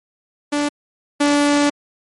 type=tone pair in turn; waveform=sawtooth; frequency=291.6 / 289.6 Hz; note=D4 / D4; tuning=-12 / -24 cents; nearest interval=unison; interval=12 cents; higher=first; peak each=-13 / -9 dBFS; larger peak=second; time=0.52-0.69 / 1.2-1.7 s; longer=second; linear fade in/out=10 ms; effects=MP3 48 kbps